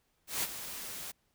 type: noise with ADSR envelope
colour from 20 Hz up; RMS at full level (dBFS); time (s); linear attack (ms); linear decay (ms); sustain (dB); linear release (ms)
white; -31; 0.27-1.12; 160; 31; -11; 13
effects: pink hiss -75 dBFS RMS until 1.34 s